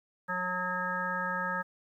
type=harmonic tone; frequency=181.8 Hz; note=F#3; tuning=30 cents flat; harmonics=1 / 3 / 5 / 7 / 9 / 10; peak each=-40 / -40 / -37 / -35 / -34 / -44 dBFS; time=0.28-1.63 s; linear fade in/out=20 ms; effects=11-bit